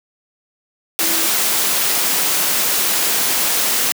sine tone in noise, 329.6 Hz, E4, in tune, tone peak -28 dBFS, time 1.01-1.26 s, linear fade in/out 0 ms, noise white, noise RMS -17 dBFS, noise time 0.99-3.92 s, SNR -14 dB, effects high-pass 200 Hz 12 dB/octave

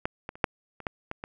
clicks, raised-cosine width 0.5 ms, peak -12 / -20 / -30 / -6 / -27 / -14 / -18 / -21 dBFS, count 8, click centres 0.055 / 0.291 / 0.355 / 0.442 / 0.803 / 0.868 / 1.114 / 1.239 s, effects none

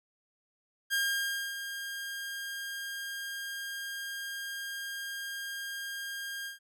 sawtooth tone with ADSR envelope, 1612 Hz, G6, 48 cents sharp, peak -23 dBFS, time 0.9-6.59 s, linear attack 35 ms, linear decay 600 ms, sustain -10 dB, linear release 130 ms, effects none

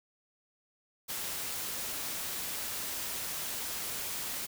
white noise, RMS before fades -37 dBFS, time 1.08-4.47 s, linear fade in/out 20 ms, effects none

